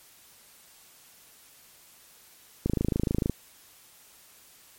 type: click train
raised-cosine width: 3 ms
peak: -12 dBFS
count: 18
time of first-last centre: 2.66-3.297 s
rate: 26.7 Hz
effects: white hiss -55 dBFS RMS until 4.78 s + MP3 64 kbps